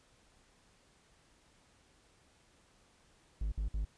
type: tone bursts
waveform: triangle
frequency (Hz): 51.9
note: G#1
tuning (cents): 0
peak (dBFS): -30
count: 3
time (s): 3.41-3.85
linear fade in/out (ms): 5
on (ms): 110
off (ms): 55
effects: pink hiss -67 dBFS RMS until 3.97 s + resampled to 22050 Hz